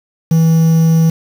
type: tone with quantisation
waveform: triangle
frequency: 162.6 Hz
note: E3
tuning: 23 cents flat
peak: -5 dBFS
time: 0.31-1.1 s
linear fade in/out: 5 ms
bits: 5
effects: none